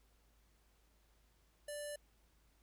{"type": "tone with low-pass filter", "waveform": "square", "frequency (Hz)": 587.3, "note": "D5", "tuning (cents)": 0, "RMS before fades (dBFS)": -45, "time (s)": [1.68, 1.96], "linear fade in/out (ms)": 5, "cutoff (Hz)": 11000, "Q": 5, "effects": ["added 53 Hz sine -70 dBFS peak until 2.62 s", "pink hiss -75 dBFS RMS until 2.62 s"]}